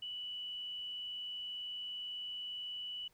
sine tone with frequency modulation, 2960 Hz, F#7, in tune, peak -40 dBFS, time 0.02-3.08 s, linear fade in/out 5 ms, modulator 102 Hz, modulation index 0.31, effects pink hiss -71 dBFS RMS until 3.13 s

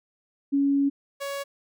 sine / sawtooth tone pair in turn, 279.5 / 559 Hz, C#4 / C#5, +14 / +14 cents, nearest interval octave, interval 1200 cents, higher second, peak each -19 / -26 dBFS, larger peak first, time 0.52-0.9 / 1.2-1.44 s, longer first, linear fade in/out 20 ms, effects none

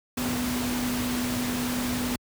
sine tone in noise, 246.9 Hz, B3, in tune, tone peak -27 dBFS, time 0.17-2.16 s, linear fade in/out 5 ms, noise pink, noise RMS -31 dBFS, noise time 0.17-2.16 s, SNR +1 dB, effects high-pass 60 Hz 12 dB/octave

